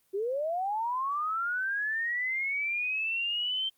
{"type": "linear sweep", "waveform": "sine", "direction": "up", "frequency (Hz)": [373.7, 3136], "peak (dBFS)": -28, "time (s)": [0.13, 3.7], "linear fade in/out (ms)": 20, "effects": ["white hiss -70 dBFS RMS until 3.77 s", "Opus 24 kbps"]}